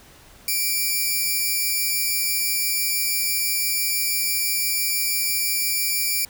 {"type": "tone pair together", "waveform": "5% pulse", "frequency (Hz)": [2339, 5251], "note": ["D7", "E8"], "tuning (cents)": [-8, -8], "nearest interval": "octave + major second", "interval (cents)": 1400, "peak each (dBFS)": [-12, -21], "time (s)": [0.48, 6.25], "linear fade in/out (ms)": 2, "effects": ["pink hiss -49 dBFS RMS until 6.29 s"]}